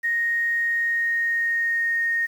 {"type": "tone with pitch glide", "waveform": "sine", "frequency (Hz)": [1864.7, 1852.9], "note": ["A#6", "A#6"], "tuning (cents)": [0, -11], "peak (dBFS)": -20, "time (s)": [0.03, 2.27], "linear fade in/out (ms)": 20, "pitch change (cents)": -11, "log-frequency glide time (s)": [0.53, 1.98], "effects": ["8-bit"]}